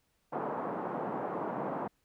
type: band-pass noise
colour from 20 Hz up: white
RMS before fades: -36 dBFS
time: 0.32-1.88 s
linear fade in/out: 10 ms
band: 160 to 1000 Hz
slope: 24 dB/octave
effects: pink hiss -75 dBFS RMS until 2.04 s